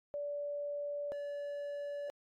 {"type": "tone pair in turn", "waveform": ["sine", "triangle"], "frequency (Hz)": [579, 575.3], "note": ["D5", "D5"], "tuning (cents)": [-25, -36], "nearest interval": "unison", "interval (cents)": 11, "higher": "first", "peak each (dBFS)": [-36, -36], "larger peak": "neither", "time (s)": [[0.14, 1.12], [1.12, 2.1]], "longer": "neither", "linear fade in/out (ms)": 0, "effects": ["AAC 48 kbps"]}